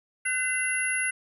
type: tone cluster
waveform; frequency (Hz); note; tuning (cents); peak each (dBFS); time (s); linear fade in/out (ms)
sine; 1508 / 2040 / 2729 / 10470; F#6 / C7 / F7 / E9; +32 / -44 / -41 / -13; -30 / -29 / -36 / -29; 0.25-1.11; 10
effects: none